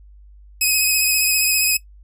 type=tone with vibrato; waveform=10% pulse; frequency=2528 Hz; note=D#7; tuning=27 cents sharp; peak=-7 dBFS; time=0.61-1.77 s; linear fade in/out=5 ms; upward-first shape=square; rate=15 Hz; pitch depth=21 cents each way; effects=noise-tail reverb RT60 0.1 s tail -17 dB re dry + added 50 Hz sine -42 dBFS peak until 2.03 s